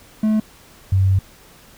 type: tone pair in turn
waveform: triangle / sine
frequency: 216 / 95.55 Hz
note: A3 / G2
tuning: -32 / -44 cents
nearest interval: octave + major second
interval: 1412 cents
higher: first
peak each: -12 dBFS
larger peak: neither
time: 0.23-0.4 / 0.92-1.19 s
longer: second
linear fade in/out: 5 ms
effects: pink hiss -47 dBFS RMS until 1.77 s